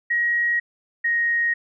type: tone pair in turn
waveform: sine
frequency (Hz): 1895 / 1873.2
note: A#6 / A#6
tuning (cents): +28 / +8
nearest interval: unison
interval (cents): 20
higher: first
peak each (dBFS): -18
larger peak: neither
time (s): 0.1-0.6 / 1.04-1.54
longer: neither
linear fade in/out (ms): 10
effects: none